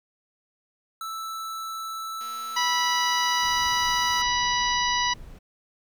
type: tone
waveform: square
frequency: 1318.5 Hz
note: E6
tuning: in tune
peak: -32 dBFS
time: 1.01-4.22 s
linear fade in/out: 2 ms
type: click train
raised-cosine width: 0.2 ms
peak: -32 dBFS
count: 608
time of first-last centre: 2.21-4.739 s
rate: 240 Hz
type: harmonic tone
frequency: 980 Hz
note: B5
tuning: 14 cents flat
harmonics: 1 / 2 / 3 / 4 / 5 / 6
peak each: -25 / -28 / -30 / -31 / -32 / -33 dBFS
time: 2.56-5.14 s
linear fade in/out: 10 ms
type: noise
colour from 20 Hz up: brown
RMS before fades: -43 dBFS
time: 3.42-5.39 s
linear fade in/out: 10 ms
effects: none